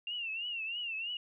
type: tone with vibrato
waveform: sine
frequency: 2760 Hz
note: F7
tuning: 21 cents flat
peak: -35 dBFS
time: 0.07-1.17 s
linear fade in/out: 2 ms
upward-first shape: triangle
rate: 3.1 Hz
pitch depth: 130 cents each way
effects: none